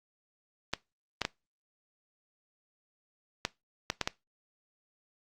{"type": "clicks", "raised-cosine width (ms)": 0.2, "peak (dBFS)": -11, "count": 7, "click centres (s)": [0.736, 1.217, 1.251, 3.451, 3.901, 4.013, 4.075], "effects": ["noise-tail reverb RT60 0.2 s tail -20 dB re dry", "Opus 32 kbps"]}